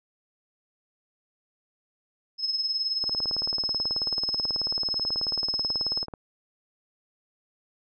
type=tone with tremolo; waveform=sine; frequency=5180 Hz; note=E8; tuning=31 cents flat; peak=-22 dBFS; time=2.38-6.06 s; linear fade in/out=50 ms; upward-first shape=triangle; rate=19 Hz; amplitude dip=70%
type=click train; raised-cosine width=1 ms; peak=-23 dBFS; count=58; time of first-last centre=3.04-6.138 s; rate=18.4 Hz
effects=none